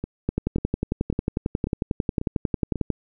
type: two click trains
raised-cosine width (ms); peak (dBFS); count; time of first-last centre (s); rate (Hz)
3; -15 / -9; 6 / 30; 0.04-2.757 / 0.29-2.903; 1.84 / 11.1
effects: none